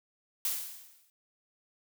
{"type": "noise with exponential decay", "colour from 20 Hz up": "blue", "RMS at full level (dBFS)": -29, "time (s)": [0.45, 1.1], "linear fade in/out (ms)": 1, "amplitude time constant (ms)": 140, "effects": []}